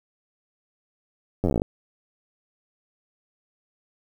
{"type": "slowing click train", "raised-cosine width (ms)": 2, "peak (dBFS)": -10, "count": 13, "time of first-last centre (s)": [1.44, 1.619], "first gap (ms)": 10, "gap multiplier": 1.07, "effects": ["8-bit"]}